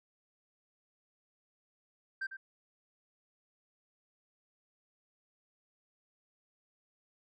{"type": "tone with echo", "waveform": "sine", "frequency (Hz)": 1568, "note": "G6", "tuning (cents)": 0, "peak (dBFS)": -31, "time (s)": [2.21, 2.27], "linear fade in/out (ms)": 10, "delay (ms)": 100, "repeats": 1, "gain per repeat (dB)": -11, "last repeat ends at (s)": 2.37, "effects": ["tanh soft clip ceiling -33 dBFS"]}